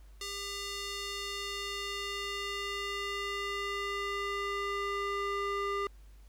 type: tone with band-pass filter sweep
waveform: square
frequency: 400.9 Hz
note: G4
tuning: 39 cents sharp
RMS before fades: -36 dBFS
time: 0.21-5.87 s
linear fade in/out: 2 ms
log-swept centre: 5000 to 1200 Hz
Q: 1
effects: added 50 Hz sine -51 dBFS peak until 6.28 s + pink hiss -67 dBFS RMS until 6.28 s